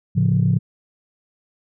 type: chord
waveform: sine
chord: A augmented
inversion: none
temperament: equal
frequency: 110 / 138.59 / 174.61 Hz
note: A2 / C#3 / E#3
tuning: 0 / 0 / 0 cents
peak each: -18 dBFS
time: 0.15-0.59 s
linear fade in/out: 20 ms
effects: tanh soft clip ceiling -7 dBFS